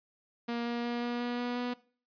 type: tone with pitch steps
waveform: sawtooth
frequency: 236 / 237.5 / 239 / 240.5 / 242.1 / 243.6 / 245.2 Hz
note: A#3 / A#3 / A#3 / B3 / B3 / B3 / B3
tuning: +22 / +33 / +43 / -46 / -34 / -24 / -12 cents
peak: -28 dBFS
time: 0.48-1.74 s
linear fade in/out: 10 ms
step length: 180 ms
effects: noise-tail reverb RT60 0.4 s tail -19 dB re dry + resampled to 11025 Hz